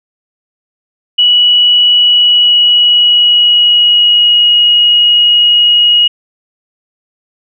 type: tone with pitch glide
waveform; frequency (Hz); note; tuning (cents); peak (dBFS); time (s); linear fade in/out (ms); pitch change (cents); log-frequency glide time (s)
sine; 2936 to 2892; F#7 to F#7; -14 to -40; -4; 1.18-6.08; 10; -26; 1.93-4.52
effects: none